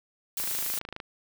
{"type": "noise", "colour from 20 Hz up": "blue", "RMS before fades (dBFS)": -31, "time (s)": [0.37, 0.79], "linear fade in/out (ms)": 2}
{"type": "click train", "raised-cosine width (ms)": 0.3, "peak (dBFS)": -21, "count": 17, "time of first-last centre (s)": [0.4, 1.002], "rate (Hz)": 26.6}
{"effects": []}